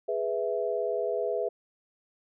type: chord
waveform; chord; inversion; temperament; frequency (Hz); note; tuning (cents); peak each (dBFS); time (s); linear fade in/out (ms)
sine; E major; first; equal; 415.3 / 493.9 / 659.3; G#4 / B4 / E5; 0 / 0 / 0; -31; 0.08-1.49; 10
effects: none